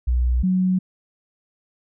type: tone pair in turn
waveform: sine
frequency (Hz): 61.4 / 185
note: B1 / F#3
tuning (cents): -9 / 0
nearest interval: octave + perfect fifth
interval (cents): 1909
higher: second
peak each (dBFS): -16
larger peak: neither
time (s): 0.07-0.43 / 0.43-0.79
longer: neither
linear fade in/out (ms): 10
effects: none